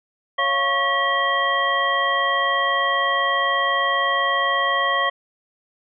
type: tone cluster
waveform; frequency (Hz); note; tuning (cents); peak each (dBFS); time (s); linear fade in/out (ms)
sine; 553 / 697 / 1103 / 1926 / 3194; C#5 / F5 / C#6 / B6 / G7; -4 / -4 / -9 / -44 / +32; -27 / -28 / -21 / -22 / -27; 0.38-5.1; 10
effects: none